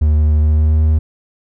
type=tone with pitch glide; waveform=triangle; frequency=76 to 77.91 Hz; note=D#2 to D#2; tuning=-40 to +3 cents; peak=-7 dBFS; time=0.01-0.99 s; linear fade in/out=10 ms; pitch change=+43 cents; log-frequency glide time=0.38-0.82 s; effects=none